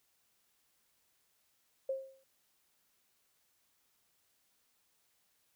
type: tone with exponential decay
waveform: sine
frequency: 534 Hz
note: C5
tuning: 35 cents sharp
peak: -30 dBFS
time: 1.89-2.24 s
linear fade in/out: 5 ms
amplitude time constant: 75 ms
effects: white hiss -75 dBFS RMS until 5.55 s